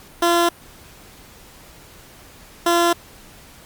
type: tone pair in turn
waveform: 15% pulse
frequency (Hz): 342.9 / 342.9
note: F4 / F4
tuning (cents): -32 / -32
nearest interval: unison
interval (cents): 0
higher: neither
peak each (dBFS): -8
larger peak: neither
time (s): 0.22-0.49 / 2.66-2.93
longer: neither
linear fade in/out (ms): 5
effects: pink hiss -45 dBFS RMS until 3.65 s + Opus 48 kbps